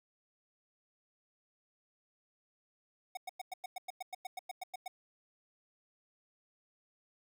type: tone bursts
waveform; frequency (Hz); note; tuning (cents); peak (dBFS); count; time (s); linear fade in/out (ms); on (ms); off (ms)
square; 740; F#5; 0; -39; 15; 3.15-4.88; 5; 22; 100
effects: 12-bit